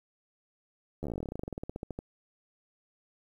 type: slowing click train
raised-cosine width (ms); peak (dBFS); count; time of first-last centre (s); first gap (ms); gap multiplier
2; -23; 27; 1.03-1.989; 12; 1.08
effects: 10-bit